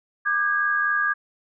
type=tone cluster; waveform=sine; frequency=1196 / 1559 / 1643 Hz; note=D6 / G6 / G#6; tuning=+31 / -10 / -19 cents; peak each=-25 / -30 / -21 dBFS; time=0.25-1.14 s; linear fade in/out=20 ms; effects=none